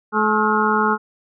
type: harmonic tone with a mistuned harmonic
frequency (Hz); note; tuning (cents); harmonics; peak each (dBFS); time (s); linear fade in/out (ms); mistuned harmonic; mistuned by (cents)
214.5; A3; -44; 1 / 2 / 4 / 5 / 6 / 7; -22 / -22 / -22 / -22 / -22 / -22; 0.12-0.98; 50; 7; -92
effects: none